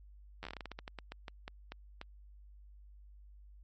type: slowing click train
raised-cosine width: 0.3 ms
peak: -27 dBFS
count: 19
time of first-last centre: 0.43-2.014 s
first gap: 10 ms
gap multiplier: 1.22
effects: added 50 Hz sine -53 dBFS peak until 3.63 s + MP3 32 kbps